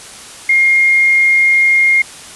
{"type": "tone", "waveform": "sine", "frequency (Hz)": 2131, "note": "C7", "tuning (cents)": 31, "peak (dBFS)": -7, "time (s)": [0.49, 2.02], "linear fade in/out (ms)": 5, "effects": ["white hiss -33 dBFS RMS until 2.35 s", "resampled to 24000 Hz"]}